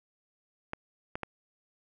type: clicks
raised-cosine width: 0.5 ms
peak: -19 dBFS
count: 3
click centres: 0.734 / 1.155 / 1.233 s
effects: none